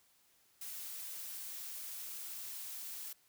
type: noise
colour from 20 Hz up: blue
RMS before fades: -45 dBFS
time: 0.61-3.13 s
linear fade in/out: 5 ms
effects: white hiss -70 dBFS RMS until 3.28 s